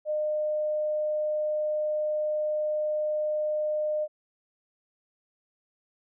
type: tone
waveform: sine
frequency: 608 Hz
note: D#5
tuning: 40 cents flat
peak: -25 dBFS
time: 0.05-4.08 s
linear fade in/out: 50 ms
effects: none